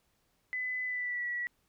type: tone with pitch glide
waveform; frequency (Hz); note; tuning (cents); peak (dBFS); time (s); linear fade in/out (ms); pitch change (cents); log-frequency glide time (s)
sine; 2008 to 1938.5; B6 to B6; +28 to -33; -32; 0.53-1.47; 0; -61; 0.85-1.27
effects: pink hiss -74 dBFS RMS until 1.68 s